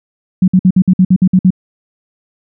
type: tone bursts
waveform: sine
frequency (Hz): 185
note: F#3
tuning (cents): 0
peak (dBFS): -4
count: 10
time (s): 0.42-1.505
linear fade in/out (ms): 5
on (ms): 59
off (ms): 55
effects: none